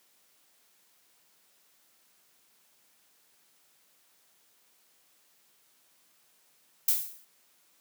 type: noise with exponential decay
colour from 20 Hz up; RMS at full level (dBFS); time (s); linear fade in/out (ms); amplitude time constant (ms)
violet; -21; 6.88-7.25; 5; 79
effects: white hiss -66 dBFS RMS until 7.8 s + high-pass 150 Hz 12 dB/octave